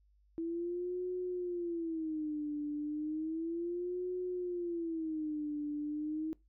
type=tone with vibrato; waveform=sine; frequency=327.5 Hz; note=E4; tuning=11 cents flat; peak=-34 dBFS; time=0.38-6.33 s; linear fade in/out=0 ms; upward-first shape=sine; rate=0.33 Hz; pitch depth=180 cents each way; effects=noise-tail reverb RT60 0.2 s tail -22 dB re dry + added 50 Hz sine -65 dBFS peak until 6.48 s